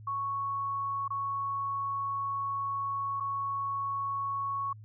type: tone with dropouts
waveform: sine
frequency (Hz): 1108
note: C#6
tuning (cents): -1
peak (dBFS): -30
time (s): 0.07-4.73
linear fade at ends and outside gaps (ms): 5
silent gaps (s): 1.08-1.104 / 3.201-3.205
effects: added 107 Hz sine -46 dBFS peak until 4.84 s